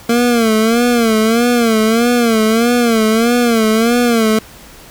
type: tone with vibrato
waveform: 25% pulse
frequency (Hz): 230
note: A#3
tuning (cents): -23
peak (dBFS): -6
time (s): 0.09-4.39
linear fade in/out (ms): 5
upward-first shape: sine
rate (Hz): 1.6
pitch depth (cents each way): 98
effects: pink hiss -38 dBFS RMS until 4.9 s